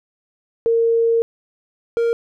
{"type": "tone pair in turn", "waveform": ["sine", "triangle"], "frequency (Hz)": [460, 465.6], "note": ["A#4", "A#4"], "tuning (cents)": [-23, -2], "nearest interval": "unison", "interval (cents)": 21, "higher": "second", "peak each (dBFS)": -13, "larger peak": "neither", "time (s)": [[0.66, 1.22], [1.97, 2.13]], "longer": "first", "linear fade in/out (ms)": 0, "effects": []}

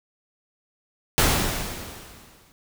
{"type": "noise with exponential decay", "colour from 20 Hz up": "pink", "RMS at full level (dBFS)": -17, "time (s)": [1.18, 2.52], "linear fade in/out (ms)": 0, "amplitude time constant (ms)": 290, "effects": []}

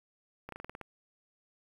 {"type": "slowing click train", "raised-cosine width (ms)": 0.5, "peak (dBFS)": -27, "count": 8, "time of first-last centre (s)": [0.49, 0.813], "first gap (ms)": 33, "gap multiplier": 1.11, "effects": ["9-bit"]}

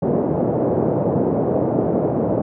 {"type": "band-pass noise", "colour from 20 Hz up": "white", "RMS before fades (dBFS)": -19, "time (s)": [0.02, 2.42], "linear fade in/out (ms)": 10, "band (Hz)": [110, 580], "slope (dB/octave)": 24, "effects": []}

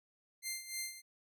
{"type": "tone with tremolo", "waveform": "10% pulse", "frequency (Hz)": 2093, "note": "C7", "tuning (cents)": 0, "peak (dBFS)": -28, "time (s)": [0.42, 1.02], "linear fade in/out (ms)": 50, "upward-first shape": "sine", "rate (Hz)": 3.3, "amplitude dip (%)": 75, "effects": []}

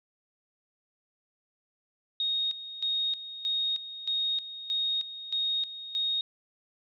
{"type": "tone with tremolo", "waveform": "sine", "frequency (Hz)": 3728, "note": "A#7", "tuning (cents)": -1, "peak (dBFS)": -26, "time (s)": [2.2, 6.21], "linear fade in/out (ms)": 2, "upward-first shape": "square", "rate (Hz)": 1.6, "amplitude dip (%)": 75, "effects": []}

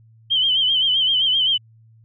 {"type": "tone with vibrato", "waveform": "sine", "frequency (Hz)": 3100, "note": "G7", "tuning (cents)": -20, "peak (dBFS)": -15, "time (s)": [0.3, 1.58], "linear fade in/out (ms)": 20, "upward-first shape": "sine", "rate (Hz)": 7.7, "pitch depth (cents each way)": 71, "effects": ["added 112 Hz sine -48 dBFS peak until 2.04 s"]}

